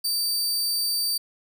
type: tone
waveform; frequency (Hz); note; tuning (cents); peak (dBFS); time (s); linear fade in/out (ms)
sawtooth; 4634; D8; -24; -20; 0.04-1.18; 10
effects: none